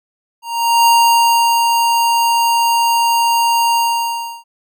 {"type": "tone with ADSR envelope", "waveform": "square", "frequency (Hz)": 932.3, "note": "A#5", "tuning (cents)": 0, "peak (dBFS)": -8, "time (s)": [0.42, 4.44], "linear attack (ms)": 440, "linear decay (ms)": 740, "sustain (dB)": -4, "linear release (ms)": 690, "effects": []}